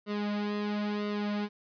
sawtooth tone with flanger, 207.4 Hz, G#3, 2 cents flat, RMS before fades -32 dBFS, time 0.06-1.49 s, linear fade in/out 50 ms, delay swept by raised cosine 1.2 to 3.5 ms, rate 1 Hz, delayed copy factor -0.75, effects resampled to 11025 Hz + 11-bit

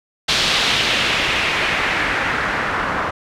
white noise with low-pass filter sweep, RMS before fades -19 dBFS, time 0.28-3.11 s, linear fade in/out 10 ms, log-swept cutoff 4000 to 1300 Hz, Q 1.8, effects none

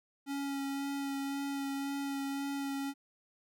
square tone with vibrato, 277.6 Hz, C#4, 3 cents sharp, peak -35 dBFS, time 0.26-2.94 s, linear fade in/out 50 ms, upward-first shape sine, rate 1.9 Hz, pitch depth 13 cents each way, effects none

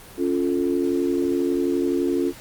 sine chord, Db augmented, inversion none, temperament equal, 277.2 / 349.2 / 440 Hz, Db4 / F4 / A4, 0 / 0 / 0 cents, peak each -23 / -22 / -28 dBFS, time 0.17-2.33 s, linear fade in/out 50 ms, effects pink hiss -43 dBFS RMS until 2.4 s + Opus 32 kbps

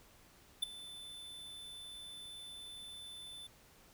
square tone with ADSR envelope, 3520 Hz, A7, in tune, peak -29 dBFS, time 0.62-3.47 s, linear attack 11 ms, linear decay 10 ms, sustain -19 dB, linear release 4 ms, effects pink hiss -63 dBFS RMS until 3.93 s

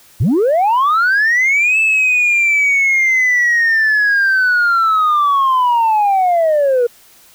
sine linear two-way sweep, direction up then down, 82.2 to 2637 to 467.3 Hz, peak -8 dBFS, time 0.2-6.87 s, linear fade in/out 10 ms, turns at 1.79 s, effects tanh soft clip ceiling -8 dBFS + white hiss -46 dBFS RMS until 7.34 s

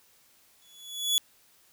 sawtooth tone with exponential growth, 3400 Hz, G#7, 40 cents sharp, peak -17 dBFS, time 0.62-1.18 s, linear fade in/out 0 ms, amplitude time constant 120 ms, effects white hiss -62 dBFS RMS until 1.72 s

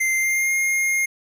square tone with pitch glide, 2087 to 2132 Hz, C7 to C7, -5 to +32 cents, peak -19 dBFS, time 0-1.06 s, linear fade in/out 10 ms, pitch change +37 cents, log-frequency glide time 0.15-0.54 s, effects none

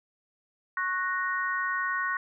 sine chord, F# major, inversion second, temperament equal with one note detuned, 1099.8 / 1480 / 1864.7 Hz, C#6 / F#6 / A#6, -14 / 0 / 0 cents, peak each -31 dBFS, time 0.77-2.17 s, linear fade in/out 2 ms, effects none

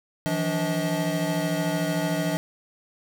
square tone cluster, 161.4 / 174.8 / 290.4 / 636 Hz, E3 / F3 / D4 / D#5, -36 / +2 / -19 / +38 cents, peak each -30 dBFS, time 0.26-2.37 s, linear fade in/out 0 ms, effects none

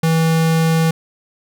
square tone, 162.5 Hz, E3, 24 cents flat, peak -13 dBFS, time 0.03-0.91 s, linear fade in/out 5 ms, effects none

